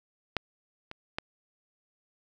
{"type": "clicks", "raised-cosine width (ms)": 0.3, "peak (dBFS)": [-11, -24, -15], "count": 3, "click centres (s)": [0.367, 0.914, 1.185], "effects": []}